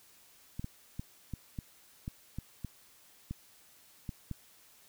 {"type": "clicks", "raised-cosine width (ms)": 5, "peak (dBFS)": -25, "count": 11, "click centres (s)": [0.595, 0.644, 0.995, 1.337, 1.588, 2.079, 2.386, 2.647, 3.31, 4.092, 4.313], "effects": ["white hiss -61 dBFS RMS until 4.88 s"]}